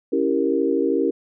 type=chord; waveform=sine; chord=C# diminished seventh; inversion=none; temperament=equal; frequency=277.2 / 329.6 / 392 / 466.2 Hz; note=C#4 / E4 / G4 / Bb4; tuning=0 / 0 / 0 / 0 cents; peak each=-23 dBFS; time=0.12-1.11 s; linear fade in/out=10 ms; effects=none